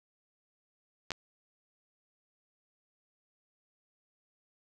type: clicks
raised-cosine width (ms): 0.2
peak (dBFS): -17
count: 2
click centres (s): 1.106 / 1.118
effects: none